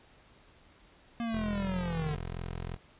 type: linear sweep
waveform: square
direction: down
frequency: 236.1 to 146.83 Hz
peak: -32 dBFS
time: 1.2-2.15 s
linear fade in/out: 0 ms
type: tone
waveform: 15% pulse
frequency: 42.97 Hz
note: F1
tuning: 27 cents flat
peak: -30 dBFS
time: 1.32-2.77 s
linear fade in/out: 20 ms
effects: pink hiss -60 dBFS RMS until 2.99 s + resampled to 8000 Hz